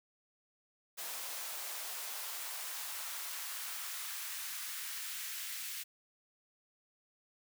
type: noise with high-pass filter sweep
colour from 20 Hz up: white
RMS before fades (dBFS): -42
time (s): 0.97-5.84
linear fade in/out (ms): 20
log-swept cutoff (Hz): 550 to 2000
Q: 1.2
effects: none